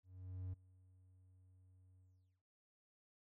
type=tone with ADSR envelope; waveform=triangle; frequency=92.5 Hz; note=F#2; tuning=in tune; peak=-40 dBFS; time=0.03-2.43 s; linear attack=500 ms; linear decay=13 ms; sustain=-23 dB; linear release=440 ms; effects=noise-tail reverb RT60 0.1 s tail -24 dB re dry